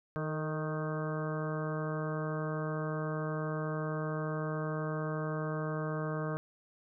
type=harmonic tone with a mistuned harmonic; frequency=155.56 Hz; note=D#3; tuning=in tune; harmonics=1 / 2 / 3 / 4 / 5 / 6 / 7 / 8 / 9 / 10; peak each=-35 / -42 / -40 / -41 / -52 / -51 / -45 / -45 / -54 / -46 dBFS; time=0.16-6.37 s; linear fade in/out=0 ms; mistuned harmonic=3; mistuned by=-30 cents; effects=none